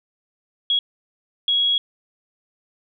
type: tone bursts at uneven times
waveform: sine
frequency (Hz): 3322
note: G#7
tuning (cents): 0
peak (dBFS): -16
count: 2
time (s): 0.7-0.79 / 1.48-1.78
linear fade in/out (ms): 2
effects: none